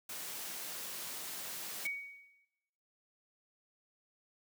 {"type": "noise", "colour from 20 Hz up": "white", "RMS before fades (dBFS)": -43, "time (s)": [0.09, 1.87], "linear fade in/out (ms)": 5}
{"type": "tone with exponential decay", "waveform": "sine", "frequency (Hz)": 2245, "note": "C#7", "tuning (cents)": 21, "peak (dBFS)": -32, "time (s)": [1.85, 2.45], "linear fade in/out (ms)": 5, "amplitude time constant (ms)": 130}
{"effects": ["noise-tail reverb RT60 1.0 s tail -18 dB re dry", "high-pass 150 Hz 12 dB/octave"]}